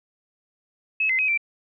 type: tone with pitch steps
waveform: sine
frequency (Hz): 2580 / 2059 / 2532 / 2347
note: E7 / C7 / D#7 / D7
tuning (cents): -38 / -28 / +30 / -2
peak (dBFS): -19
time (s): 1-1.376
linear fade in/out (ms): 5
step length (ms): 94
effects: none